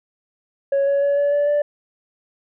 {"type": "tone with pitch steps", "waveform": "sine", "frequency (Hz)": [554.4, 560.5, 566.7, 573, 579.3, 585.7], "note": ["C#5", "C#5", "C#5", "D5", "D5", "D5"], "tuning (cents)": [0, 19, 38, -43, -24, -5], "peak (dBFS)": -13, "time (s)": [0.72, 1.62], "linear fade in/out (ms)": 5, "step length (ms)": 150, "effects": ["tanh soft clip ceiling -14 dBFS"]}